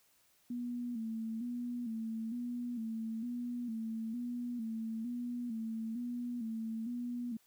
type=tone with vibrato; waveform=sine; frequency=233 Hz; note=A#3; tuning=1 cent flat; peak=-36 dBFS; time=0.5-7.37 s; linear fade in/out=5 ms; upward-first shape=square; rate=1.1 Hz; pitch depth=69 cents each way; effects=white hiss -70 dBFS RMS until 7.46 s